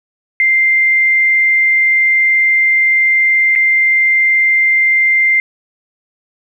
sine tone with dropouts, 2093 Hz, C7, in tune, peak -8 dBFS, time 0.4-5.4 s, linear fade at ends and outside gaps 1 ms, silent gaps 3.553-3.559 s, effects 8-bit

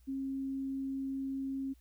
sine tone, 269.5 Hz, C#4, 49 cents flat, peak -34 dBFS, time 0.07-1.74 s, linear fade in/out 20 ms, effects added 60 Hz sine -59 dBFS peak until 1.8 s + white hiss -73 dBFS RMS until 1.8 s

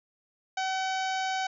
harmonic tone, 759 Hz, F#5, 44 cents sharp, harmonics 1 / 2 / 3 / 4 / 5 / 6 / 7 / 8 / 9, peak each -29 / -35 / -39 / -41 / -43 / -45 / -46 / -47 / -48 dBFS, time 0.57-1.47 s, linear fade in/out 5 ms, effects none

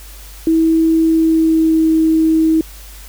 sine tone with pitch glide, 324.1 to 319.8 Hz, E4 to D#4, -29 to +48 cents, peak -9 dBFS, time 0.47-2.61 s, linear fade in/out 2 ms, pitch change -23 cents, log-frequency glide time 1.01-1.9 s, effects added 50 Hz sine -34 dBFS peak until 3.08 s + white hiss -39 dBFS RMS until 3.08 s

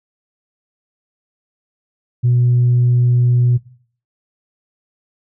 sine tone, 122.4 Hz, B2, 15 cents flat, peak -9 dBFS, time 2.23-3.58 s, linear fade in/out 20 ms, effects noise-tail reverb RT60 0.5 s tail -18 dB re dry + tanh soft clip ceiling -7 dBFS

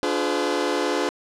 sawtooth chord, D diminished seventh, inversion none, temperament just, 293.7 / 352.4 / 422.9 / 507.5 Hz, D4 / F4 / Ab4 / Cb5, 0 / +16 / +31 / +47 cents, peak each -23 dBFS, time 0.03-1.09 s, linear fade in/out 0 ms, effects low-pass 7000 Hz 12 dB/octave

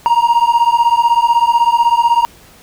triangle beating tone pair, 932.3 / 948.3 Hz, A#5 / A#5, 0 / +29 cents, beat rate 16 Hz, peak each -10 dBFS, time 0.06-2.25 s, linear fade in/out 0 ms, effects pink hiss -43 dBFS RMS until 2.62 s

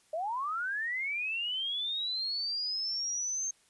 sine linear sweep, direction up, 600 to 6400 Hz, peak -31 dBFS, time 0.13-3.51 s, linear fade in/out 5 ms, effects white hiss -66 dBFS RMS until 3.69 s + resampled to 24000 Hz

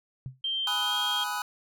sine tone with exponential decay, 130 Hz, C3, 11 cents flat, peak -30 dBFS, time 0.26-0.41 s, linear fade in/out 0 ms, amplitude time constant 31 ms
sine tone with pitch glide, 3148 to 3220 Hz, G7 to G7, +7 to +46 cents, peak -27 dBFS, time 0.44-1.24 s, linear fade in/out 5 ms, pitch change +39 cents, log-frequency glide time 0.81-0.95 s
square chord, G# minor seventh, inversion none, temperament equal with one note detuned, 830.6 / 987.8 / 1261.9 / 1480 Hz, G#5 / B5 / D#6 / F#6, 0 / 0 / +24 / 0 cents, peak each -36 dBFS, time 0.67-1.42 s, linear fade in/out 2 ms
effects none

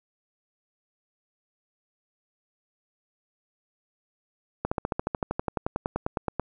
slowing click train, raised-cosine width 1 ms, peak -12 dBFS, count 21, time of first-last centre 4.65-6.397 s, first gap 65 ms, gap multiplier 1.03, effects none

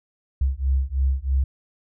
sine beating tone pair, 65.41 / 68.51 Hz, C2 / C#2, 0 / -20 cents, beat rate 3.1 Hz, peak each -22 dBFS, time 0.41-1.44 s, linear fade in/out 5 ms, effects none

